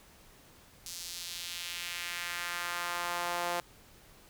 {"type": "tone with high-pass filter sweep", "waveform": "sawtooth", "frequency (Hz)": 174.4, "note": "F3", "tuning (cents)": -2, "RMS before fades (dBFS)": -37, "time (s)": [0.86, 3.6], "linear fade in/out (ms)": 2, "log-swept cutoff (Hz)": [5500, 650], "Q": 1.4, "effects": ["pink hiss -58 dBFS RMS until 4.29 s"]}